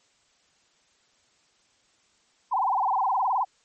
sine tone with vibrato, 880 Hz, A5, in tune, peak -21 dBFS, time 2.51-3.45 s, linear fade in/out 20 ms, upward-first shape sine, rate 19 Hz, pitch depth 280 cents each way, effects white hiss -65 dBFS RMS until 3.64 s + MP3 32 kbps

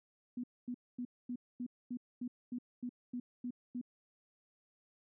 sine tone bursts, 245.6 Hz, B3, 9 cents flat, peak -37 dBFS, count 12, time 0.37-3.814 s, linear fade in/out 5 ms, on 67 ms, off 240 ms, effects none

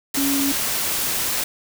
sine tone in noise, 277.3 Hz, C#4, 1 cent sharp, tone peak -20 dBFS, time 0.17-0.52 s, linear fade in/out 5 ms, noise white, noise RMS -23 dBFS, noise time 0.14-1.44 s, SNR 0 dB, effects none

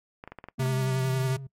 clicks, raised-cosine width 0.5 ms, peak -25 dBFS, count 8, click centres 0.239 / 0.276 / 0.32 / 0.387 / 0.441 / 0.486 / 0.625 / 0.659 s
triangle exponential sweep, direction down, 231.7 to 130.81 Hz, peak -34 dBFS, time 0.58-1.47 s, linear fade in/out 5 ms
square tone with vibrato, 130.7 Hz, C3, 1 cent flat, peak -25 dBFS, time 0.59-1.37 s, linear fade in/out 10 ms, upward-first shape sine, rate 11 Hz, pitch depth 22 cents each way
effects noise-tail reverb RT60 0.1 s tail -22 dB re dry + MP3 64 kbps

